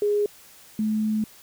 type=tone pair in turn; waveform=sine; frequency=413.6 / 215.7 Hz; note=G#4 / A3; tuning=-7 / -34 cents; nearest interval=major seventh; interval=1127 cents; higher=first; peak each=-19 / -21 dBFS; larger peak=first; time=0.02-0.26 / 0.79-1.24 s; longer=second; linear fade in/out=2 ms; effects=white hiss -50 dBFS RMS until 1.42 s